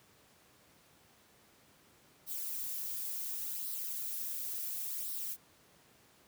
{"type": "noise with flanger", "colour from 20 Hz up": "violet", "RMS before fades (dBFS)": -39, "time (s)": [2.26, 5.37], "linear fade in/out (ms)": 50, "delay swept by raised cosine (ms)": [0.21, 3.21], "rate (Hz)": 0.7, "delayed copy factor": 0.5, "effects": ["pink hiss -64 dBFS RMS until 6.27 s", "high-pass 100 Hz 12 dB/octave"]}